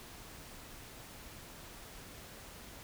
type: silence
effects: pink hiss -51 dBFS RMS until 2.83 s